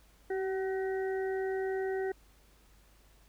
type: harmonic tone with a mistuned harmonic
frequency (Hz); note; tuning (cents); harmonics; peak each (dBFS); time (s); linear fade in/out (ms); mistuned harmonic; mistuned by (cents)
378.2; F#4; +38; 1 / 2 / 4 / 5; -31 / -41 / -46 / -45; 0.3-2.12; 5; 1; +22
effects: added 50 Hz sine -61 dBFS peak until 3.28 s + pink hiss -65 dBFS RMS until 3.28 s